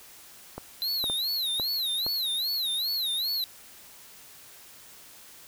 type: clicks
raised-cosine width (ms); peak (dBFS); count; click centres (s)
1; -21; 5; 0.58 / 1.041 / 1.099 / 1.598 / 2.065
type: tone with vibrato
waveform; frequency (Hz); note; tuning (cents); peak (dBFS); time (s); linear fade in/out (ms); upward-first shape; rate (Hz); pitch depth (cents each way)
square; 3996; B7; +20; -27; 0.82-3.44; 0; sine; 2.5; 180
effects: white hiss -50 dBFS RMS until 5.47 s